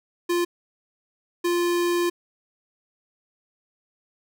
square tone pair in turn, 348.3 / 348.3 Hz, F4 / F4, -5 / -5 cents, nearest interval unison, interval 0 cents, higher neither, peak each -21 dBFS, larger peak neither, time 0.29-0.45 / 1.44-2.1 s, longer second, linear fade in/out 10 ms, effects none

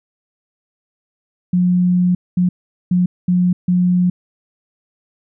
sine tone bursts at uneven times, 179.4 Hz, F3, 47 cents sharp, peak -11 dBFS, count 5, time 1.53-2.15 / 2.37-2.49 / 2.91-3.06 / 3.28-3.53 / 3.68-4.1 s, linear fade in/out 5 ms, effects none

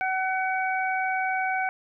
harmonic tone, 754 Hz, F#5, 32 cents sharp, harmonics 1 / 2 / 3, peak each -26 / -29 / -31 dBFS, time 0.01-1.69 s, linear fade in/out 0 ms, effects none

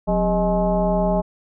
sine tone with frequency modulation, 403 Hz, G4, 48 cents sharp, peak -16 dBFS, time 0.07-1.22 s, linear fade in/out 20 ms, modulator 222 Hz, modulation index 1.9, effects none

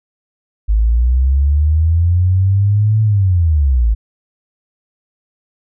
sine linear two-way sweep, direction up then down, 51.4 to 110 to 51.4 Hz, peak -9 dBFS, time 0.68-3.95 s, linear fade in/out 20 ms, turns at 3.02 s, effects none

